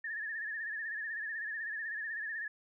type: tone with vibrato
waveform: sine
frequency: 1760 Hz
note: A6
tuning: in tune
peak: -36 dBFS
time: 0.04-2.48 s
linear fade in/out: 5 ms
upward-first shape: sine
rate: 16 Hz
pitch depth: 84 cents each way
effects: none